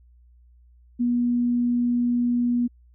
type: tone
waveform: sine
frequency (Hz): 241.8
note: B3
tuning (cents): -36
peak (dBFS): -19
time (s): 0.99-2.68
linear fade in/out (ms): 20
effects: added 60 Hz sine -51 dBFS peak until 2.94 s